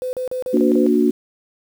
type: tone bursts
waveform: sine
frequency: 508 Hz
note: B4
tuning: 49 cents sharp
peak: -21 dBFS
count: 6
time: 0.02-0.865 s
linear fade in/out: 0 ms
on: 110 ms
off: 37 ms
type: chord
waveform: sine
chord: Bb augmented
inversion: none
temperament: just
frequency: 233.1 / 291.4 / 364.2 Hz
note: Bb3 / D4 / F#4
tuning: 0 / -13 / -27 cents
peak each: -17 dBFS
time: 0.53-1.11 s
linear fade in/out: 10 ms
effects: 7-bit